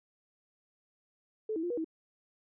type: tone with pitch steps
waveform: sine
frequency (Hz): 434.6 / 323.9 / 350.3 / 481.4 / 321.8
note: A4 / E4 / F4 / B4 / E4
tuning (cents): -21 / -30 / +5 / -44 / -42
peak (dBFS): -31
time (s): 1.49-1.845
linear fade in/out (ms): 5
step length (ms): 71
effects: none